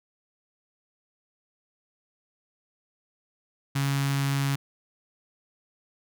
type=tone with notch filter; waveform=sawtooth; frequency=138.8 Hz; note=C#3; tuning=3 cents sharp; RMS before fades=-26 dBFS; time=3.75-4.56 s; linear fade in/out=10 ms; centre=500 Hz; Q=0.55; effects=none